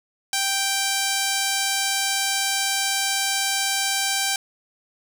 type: tone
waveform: 5% pulse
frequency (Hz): 784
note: G5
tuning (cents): 0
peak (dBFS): -9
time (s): 0.33-4.36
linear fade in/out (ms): 2
effects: none